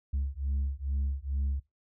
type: beating tone pair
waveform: sine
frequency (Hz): 67.8 / 70.1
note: C#2 / C#2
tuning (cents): -38 / +20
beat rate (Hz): 2.3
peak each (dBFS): -30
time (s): 0.13-1.6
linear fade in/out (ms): 10
effects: noise-tail reverb RT60 0.2 s tail -21 dB re dry + tanh soft clip ceiling -25 dBFS